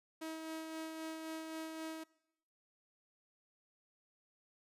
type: tone with tremolo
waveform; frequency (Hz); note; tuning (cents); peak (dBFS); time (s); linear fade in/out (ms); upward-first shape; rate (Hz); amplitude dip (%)
sawtooth; 319.7; D#4; +47; -37; 0.21-2.04; 10; sine; 3.8; 35
effects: noise-tail reverb RT60 0.9 s tail -23 dB re dry + resampled to 32000 Hz